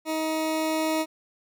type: tone with level ramp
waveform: 20% pulse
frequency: 316 Hz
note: D#4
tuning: 27 cents sharp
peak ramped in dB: -21 to -18 dBFS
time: 0.05-1.06 s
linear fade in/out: 50 ms
effects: none